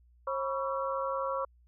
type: tone cluster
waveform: sine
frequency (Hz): 539 / 975 / 1124 / 1344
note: C#5 / B5 / C#6 / E6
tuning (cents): -49 / -23 / +24 / +33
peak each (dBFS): -33 / -38 / -35 / -39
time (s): 0.27-1.45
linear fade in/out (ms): 5
effects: added 60 Hz sine -59 dBFS peak until 1.67 s